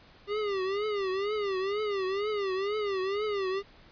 square tone with vibrato, 400 Hz, G4, 35 cents sharp, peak -29 dBFS, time 0.27-3.63 s, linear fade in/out 50 ms, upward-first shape triangle, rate 2.1 Hz, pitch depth 140 cents each way, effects pink hiss -56 dBFS RMS until 3.91 s + resampled to 11025 Hz

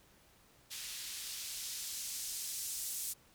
blue noise with band-pass filter sweep, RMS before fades -42 dBFS, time 0.7-3.14 s, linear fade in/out 20 ms, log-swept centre 3200 to 7900 Hz, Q 0.87, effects pink hiss -65 dBFS RMS until 3.34 s

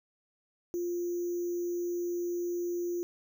sine tone with sample-and-hold, 349.2 Hz, F4, in tune, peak -30 dBFS, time 0.74-3.03 s, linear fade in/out 0 ms, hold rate 6300 Hz, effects none

